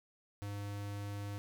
square tone, 101.7 Hz, G#2, 36 cents flat, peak -40 dBFS, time 0.42-1.38 s, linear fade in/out 0 ms, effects none

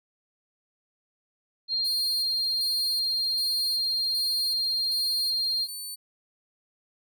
sine tone, 4205 Hz, C8, 8 cents sharp, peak -24 dBFS, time 1.68-5.68 s, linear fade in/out 50 ms
15% pulse tone with tremolo, 4500 Hz, C#8, 25 cents sharp, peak -28 dBFS, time 1.84-5.96 s, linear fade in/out 20 ms, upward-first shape square, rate 1.3 Hz, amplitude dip 60%
effects none

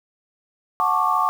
sine chord, D major seventh, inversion first, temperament just, 734.2 / 881 / 1101.2 / 1174.7 Hz, F#5 / A5 / C#6 / D6, -14 / +2 / -12 / 0 cents, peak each -25 / -24 / -21 / -21 dBFS, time 0.8-1.29 s, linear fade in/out 0 ms, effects 7-bit

